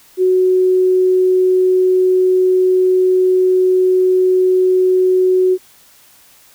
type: tone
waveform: sine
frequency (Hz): 370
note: F#4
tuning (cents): 0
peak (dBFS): -9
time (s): 0.17-5.58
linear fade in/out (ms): 50
effects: white hiss -47 dBFS RMS until 6.54 s